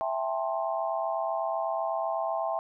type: chord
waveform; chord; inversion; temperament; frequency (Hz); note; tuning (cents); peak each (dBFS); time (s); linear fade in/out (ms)
sine; A minor seventh; second; just; 660 / 792 / 880 / 1056; E5 / G5 / A5 / C6; +2 / +18 / 0 / +16; -30 / -33 / -36 / -35; 0.01-2.59; 0
effects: none